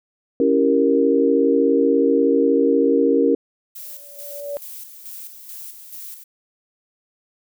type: chord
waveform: sine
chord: C# diminished seventh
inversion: none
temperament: equal with one note detuned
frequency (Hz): 277.2 / 329.6 / 389.7 / 466.2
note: C#4 / E4 / G4 / Bb4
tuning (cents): 0 / 0 / -10 / 0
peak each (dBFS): -18 / -22 / -21 / -17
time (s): 0.4-3.35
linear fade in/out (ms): 2
type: noise with tremolo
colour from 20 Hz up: violet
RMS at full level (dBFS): -35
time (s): 3.75-6.24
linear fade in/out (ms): 10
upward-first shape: square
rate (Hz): 2.3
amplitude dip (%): 50
type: tone with exponential growth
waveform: sine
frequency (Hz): 573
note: D5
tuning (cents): -43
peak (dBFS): -22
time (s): 3.78-4.57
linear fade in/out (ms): 0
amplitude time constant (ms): 170
effects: none